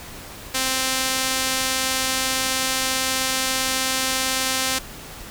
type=tone with band-pass filter; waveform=sawtooth; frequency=261.6 Hz; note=C4; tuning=in tune; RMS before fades=-23 dBFS; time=0.54-4.79 s; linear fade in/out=10 ms; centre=7300 Hz; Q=0.52; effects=pink hiss -38 dBFS RMS until 5.3 s